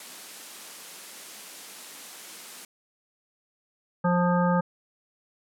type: high-pass noise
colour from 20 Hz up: white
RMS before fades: -42 dBFS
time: 0-2.65 s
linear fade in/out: 2 ms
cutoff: 170 Hz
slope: 48 dB/octave
type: harmonic tone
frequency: 176.6 Hz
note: F3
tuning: 20 cents sharp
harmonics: 1 / 3 / 5 / 7 / 9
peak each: -22 / -27 / -28 / -30 / -35 dBFS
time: 4.04-4.61 s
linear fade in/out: 10 ms
effects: low-pass 12000 Hz 12 dB/octave